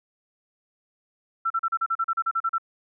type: tone bursts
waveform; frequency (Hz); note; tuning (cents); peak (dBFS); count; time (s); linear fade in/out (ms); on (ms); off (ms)
sine; 1342; E6; +31; -21; 13; 1.45-2.583; 10; 53; 37
effects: none